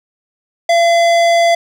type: tone with hard clipping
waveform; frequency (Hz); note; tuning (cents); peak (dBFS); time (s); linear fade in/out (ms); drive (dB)
sine; 680; F5; -46; -10; 0.69-1.55; 5; 16
effects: none